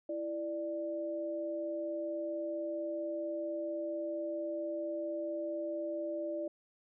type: tone pair together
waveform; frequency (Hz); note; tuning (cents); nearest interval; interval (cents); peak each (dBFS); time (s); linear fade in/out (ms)
sine; 332.3 / 592.1; E4 / D5; +14 / +14; minor seventh; 1000; -39 / -36; 0.09-6.48; 5
effects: none